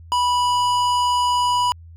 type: tone with hard clipping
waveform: sine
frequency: 982 Hz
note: B5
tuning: 10 cents flat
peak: -18 dBFS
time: 0.12-1.72 s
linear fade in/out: 0 ms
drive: 14 dB
effects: added 83 Hz sine -39 dBFS peak until 1.96 s